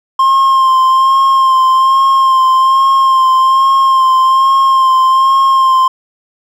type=tone with vibrato; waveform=triangle; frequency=1060 Hz; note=C6; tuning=22 cents sharp; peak=-4 dBFS; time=0.19-5.88 s; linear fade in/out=5 ms; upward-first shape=sine; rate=1.2 Hz; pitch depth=26 cents each way; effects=none